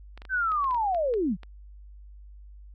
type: clicks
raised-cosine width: 0.3 ms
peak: -29 dBFS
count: 10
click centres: 0.176 / 0.219 / 0.252 / 0.519 / 0.643 / 0.71 / 0.746 / 0.947 / 1.139 / 1.433 s
type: linear sweep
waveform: sine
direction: down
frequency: 1566 to 154.5 Hz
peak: -23 dBFS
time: 0.29-1.37 s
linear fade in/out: 50 ms
effects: added 50 Hz sine -44 dBFS peak until 2.74 s